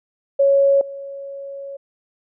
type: tone with level steps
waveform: sine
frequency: 554.4 Hz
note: C#5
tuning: in tune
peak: -11 / -29 dBFS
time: 0.39-1.77 s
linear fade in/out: 10 ms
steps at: 0.81 s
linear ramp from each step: 2 ms
effects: none